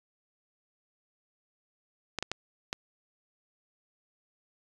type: clicks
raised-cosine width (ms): 0.2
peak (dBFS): -14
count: 4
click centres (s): 2.187 / 2.226 / 2.316 / 2.729
effects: resampled to 24000 Hz + 8-bit